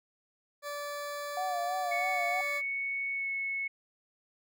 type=tone; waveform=20% pulse; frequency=580 Hz; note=D5; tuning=22 cents flat; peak=-31 dBFS; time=0.62-2.62 s; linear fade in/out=50 ms
type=tone with vibrato; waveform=sine; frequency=720 Hz; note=F#5; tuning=47 cents flat; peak=-31 dBFS; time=1.37-2.41 s; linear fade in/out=2 ms; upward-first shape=sine; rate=3.1 Hz; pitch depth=66 cents each way
type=tone with pitch glide; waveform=sine; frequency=2217 to 2198 Hz; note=C#7 to C#7; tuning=0 to -15 cents; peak=-31 dBFS; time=1.91-3.68 s; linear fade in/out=10 ms; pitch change=-15 cents; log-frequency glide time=3.13-3.28 s
effects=none